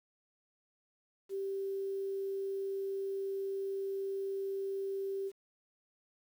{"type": "tone with quantisation", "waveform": "sine", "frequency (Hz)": 390.6, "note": "G4", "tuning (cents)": -6, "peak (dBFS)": -34, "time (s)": [1.29, 5.32], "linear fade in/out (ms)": 50, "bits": 10, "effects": []}